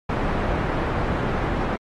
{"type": "low-pass noise", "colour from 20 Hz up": "pink", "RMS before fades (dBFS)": -24, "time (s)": [0.09, 1.76], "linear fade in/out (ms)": 5, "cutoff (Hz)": 1400, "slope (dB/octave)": 12, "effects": ["AAC 32 kbps"]}